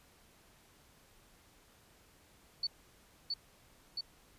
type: tone with echo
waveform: sine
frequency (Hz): 4470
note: C#8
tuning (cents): +14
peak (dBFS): -31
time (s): 2.63-2.67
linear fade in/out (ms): 5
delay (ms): 670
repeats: 2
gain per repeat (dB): -2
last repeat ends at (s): 4.01
effects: pink hiss -64 dBFS RMS until 4.38 s + resampled to 32000 Hz